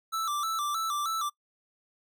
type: tone with vibrato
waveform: square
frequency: 1244.5 Hz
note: D#6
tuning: in tune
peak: -29 dBFS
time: 0.12-1.3 s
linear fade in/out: 20 ms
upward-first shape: square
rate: 3.2 Hz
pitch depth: 100 cents each way
effects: noise-tail reverb RT60 0.1 s tail -23 dB re dry

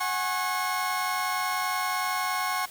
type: chord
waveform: 30% pulse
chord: F# suspended second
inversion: none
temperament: equal with one note detuned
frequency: 740 / 830.6 / 1088.4 Hz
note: F#5 / G#5 / C#6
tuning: 0 / 0 / -32 cents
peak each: -29 / -31 / -26 dBFS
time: 0-2.66 s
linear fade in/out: 10 ms
effects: white hiss -46 dBFS RMS until 2.7 s

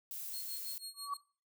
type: noise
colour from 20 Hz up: violet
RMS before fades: -43 dBFS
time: 0.11-0.78 s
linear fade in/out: 0 ms
type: tone with tremolo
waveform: 25% pulse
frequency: 4280 Hz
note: C8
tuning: 38 cents sharp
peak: -37 dBFS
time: 0.33-1.17 s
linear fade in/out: 5 ms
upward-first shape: sine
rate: 6.1 Hz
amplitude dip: 90%
type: tone with exponential growth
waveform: sine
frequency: 1135 Hz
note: C#6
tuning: 41 cents sharp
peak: -31 dBFS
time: 0.94-1.14 s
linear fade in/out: 5 ms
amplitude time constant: 43 ms
effects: noise-tail reverb RT60 0.4 s tail -21 dB re dry

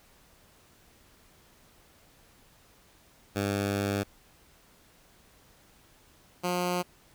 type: tone pair in turn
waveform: 10% pulse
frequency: 100.1 / 178.36 Hz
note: G2 / F3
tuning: +37 / +37 cents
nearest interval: minor seventh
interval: 1000 cents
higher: second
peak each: -19 dBFS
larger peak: neither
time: 3.35-4.04 / 6.43-6.83 s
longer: first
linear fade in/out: 20 ms
effects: pink hiss -60 dBFS RMS until 7.14 s

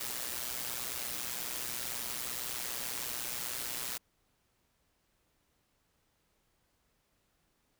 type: noise with amplitude modulation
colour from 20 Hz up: white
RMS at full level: -35 dBFS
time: 0-3.98 s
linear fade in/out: 10 ms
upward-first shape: sine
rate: 122 Hz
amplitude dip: 70%
effects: pink hiss -75 dBFS RMS until 7.79 s

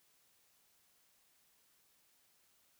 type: silence
effects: white hiss -72 dBFS RMS until 2.79 s

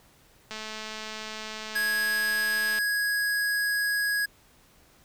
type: click train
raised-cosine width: 0.2 ms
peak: -20 dBFS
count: 495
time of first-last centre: 0.51-2.786 s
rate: 217 Hz
type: tone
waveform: square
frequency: 1661.2 Hz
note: G#6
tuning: in tune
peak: -25 dBFS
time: 1.75-4.26 s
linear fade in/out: 10 ms
effects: pink hiss -59 dBFS RMS until 5.04 s

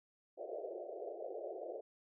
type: band-pass noise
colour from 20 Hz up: white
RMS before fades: -45 dBFS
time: 0.37-1.81 s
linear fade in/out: 10 ms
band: 350 to 700 Hz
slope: 96 dB/octave
effects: none

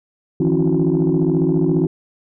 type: tone cluster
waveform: sine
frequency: 156 / 170.6 / 272 / 329.8 / 370 Hz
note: D#3 / F3 / C#4 / E4 / F#4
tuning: +5 / -40 / -33 / +1 / 0 cents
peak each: -19 dBFS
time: 0.4-1.87 s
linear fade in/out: 5 ms
effects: tanh soft clip ceiling -8 dBFS

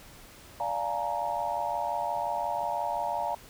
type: chord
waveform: sine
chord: Bb dominant seventh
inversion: first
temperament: equal with one note detuned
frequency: 587.3 / 698.5 / 846.6 / 932.3 Hz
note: D5 / F5 / Ab5 / Bb5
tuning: 0 / 0 / +33 / 0 cents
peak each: -36 / -33 / -34 / -32 dBFS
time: 0.6-3.35 s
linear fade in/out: 2 ms
effects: pink hiss -51 dBFS RMS until 3.49 s

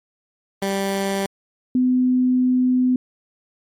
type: tone pair in turn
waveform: 15% pulse / sine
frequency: 196 / 252.9 Hz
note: G3 / B3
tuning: 0 / +41 cents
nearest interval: major third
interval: 441 cents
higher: second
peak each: -14 dBFS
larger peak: neither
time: 0.62-1.26 / 1.75-2.96 s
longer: second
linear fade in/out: 2 ms
effects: MP3 64 kbps

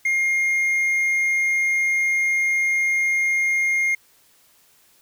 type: tone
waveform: triangle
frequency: 2128 Hz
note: C7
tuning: 29 cents sharp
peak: -16 dBFS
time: 0.05-3.95 s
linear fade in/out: 5 ms
effects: white hiss -57 dBFS RMS until 5.01 s

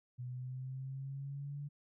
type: linear sweep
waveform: sine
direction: up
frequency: 123.47 to 145 Hz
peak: -40 dBFS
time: 0.18-1.69 s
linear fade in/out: 20 ms
effects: none

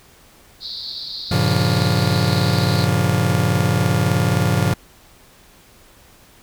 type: band-pass noise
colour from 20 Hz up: pink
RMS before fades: -30 dBFS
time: 0.6-2.88 s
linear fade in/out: 50 ms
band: 3800 to 4800 Hz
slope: 96 dB/octave
type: chord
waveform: 45% pulse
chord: G half-diminished seventh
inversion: none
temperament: just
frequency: 98 / 117.6 / 141.12 / 176.4 Hz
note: G2 / Bb2 / Db3 / F3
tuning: 0 / +16 / +31 / +18 cents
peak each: -21 dBFS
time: 1.31-4.74 s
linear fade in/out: 5 ms
effects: pink hiss -49 dBFS RMS until 6.42 s

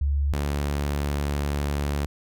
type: tone pair in turn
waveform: sine / sawtooth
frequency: 70.9 / 71.97 Hz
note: C#2 / D2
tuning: +40 / -34 cents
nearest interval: unison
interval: 26 cents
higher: second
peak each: -20 dBFS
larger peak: neither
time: 0.01-0.33 / 0.33-2.06 s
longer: second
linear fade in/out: 5 ms
effects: none

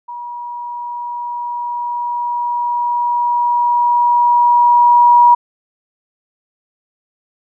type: tone with level ramp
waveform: sine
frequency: 961 Hz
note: B5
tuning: 48 cents flat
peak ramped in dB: -25 to -4 dBFS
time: 0.08-5.35 s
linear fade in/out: 10 ms
effects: none

